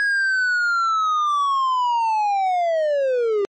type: linear sweep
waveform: triangle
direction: down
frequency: 1660 to 390 Hz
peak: -15 dBFS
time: 0-3.45 s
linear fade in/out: 0 ms
effects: MP3 32 kbps